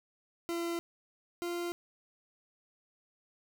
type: tone pair in turn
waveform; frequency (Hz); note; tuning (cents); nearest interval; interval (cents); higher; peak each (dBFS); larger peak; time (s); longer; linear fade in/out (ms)
40% pulse; 340 / 346.7; F4 / F4; -46 / -13; unison; 33; second; -32 / -33; first; 0.49-0.79 / 1.42-1.72; neither; 0
effects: none